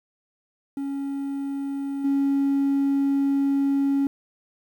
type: tone with level steps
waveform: triangle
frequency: 277.2 Hz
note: C#4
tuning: in tune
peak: -24 / -16 dBFS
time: 0.77-4.07 s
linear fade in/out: 2 ms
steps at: 2.04 s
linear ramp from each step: 10 ms
effects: tanh soft clip ceiling -14 dBFS + 9-bit